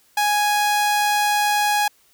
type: tone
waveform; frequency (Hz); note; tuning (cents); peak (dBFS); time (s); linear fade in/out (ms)
sawtooth; 830.6; G#5; 0; -13; 0.17-1.88; 5
effects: white hiss -58 dBFS RMS until 2.13 s